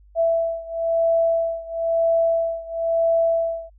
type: beating tone pair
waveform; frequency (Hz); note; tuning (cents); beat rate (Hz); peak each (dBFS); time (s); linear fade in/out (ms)
sine; 663 / 664; E5 / E5; +10 / +12; 1; -20 / -22; 0.15-3.7; 50
effects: added 50 Hz sine -48 dBFS peak until 3.78 s